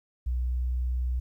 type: tone with pitch glide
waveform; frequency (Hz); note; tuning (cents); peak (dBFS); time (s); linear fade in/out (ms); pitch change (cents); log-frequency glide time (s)
sine; 61.74 to 62.17; B1 to B1; 0 to +12; -24; 0.26-1.2; 10; +12; 0.39-0.63
effects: tanh soft clip ceiling -22 dBFS + 11-bit